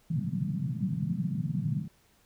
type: band-pass noise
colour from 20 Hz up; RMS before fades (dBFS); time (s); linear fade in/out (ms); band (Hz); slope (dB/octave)
white; -31; 0.1-1.88; 5; 120 to 200; 48
effects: pink hiss -65 dBFS RMS until 2.25 s